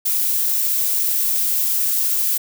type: noise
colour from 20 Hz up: violet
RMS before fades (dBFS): -19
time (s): 0.05-2.38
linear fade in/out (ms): 10
effects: none